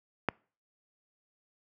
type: click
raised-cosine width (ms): 0.5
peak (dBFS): -11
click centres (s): 0.287
effects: noise-tail reverb RT60 0.4 s tail -26 dB re dry + high-pass 100 Hz 12 dB/octave